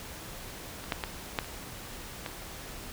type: clicks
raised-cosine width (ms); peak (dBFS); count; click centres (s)
0.3; -26 / -12 / -15 / -11 / -28 / -19; 6; 0.84 / 0.922 / 1.038 / 1.388 / 1.445 / 2.262
effects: pink hiss -43 dBFS RMS until 2.92 s